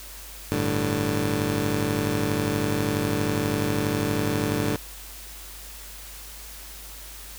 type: chord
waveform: 15% pulse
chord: G suspended second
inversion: none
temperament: just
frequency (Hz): 98 / 110.25 / 147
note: G2 / A2 / D3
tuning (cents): 0 / +4 / +2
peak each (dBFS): -22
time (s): 0.52-4.76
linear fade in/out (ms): 0
effects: added 50 Hz sine -43 dBFS peak until 7.38 s + white hiss -42 dBFS RMS until 7.38 s